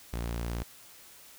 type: tone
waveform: sawtooth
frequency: 58.27 Hz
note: A#1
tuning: in tune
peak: -28 dBFS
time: 0.13-0.63 s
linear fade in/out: 0 ms
effects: white hiss -53 dBFS RMS until 1.38 s